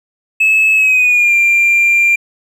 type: tone with pitch glide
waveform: triangle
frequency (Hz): 2596 to 2381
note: E7 to D7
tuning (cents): -27 to +23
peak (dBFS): -5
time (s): 0.4-2.16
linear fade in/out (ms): 10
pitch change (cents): -150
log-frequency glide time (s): 0.74-1.34
effects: tanh soft clip ceiling -3 dBFS